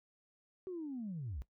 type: linear sweep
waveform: sine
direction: down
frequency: 381.4 to 51 Hz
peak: -38 dBFS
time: 0.67-1.42 s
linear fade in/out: 0 ms
effects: noise-tail reverb RT60 0.1 s tail -18 dB re dry + tanh soft clip ceiling -35 dBFS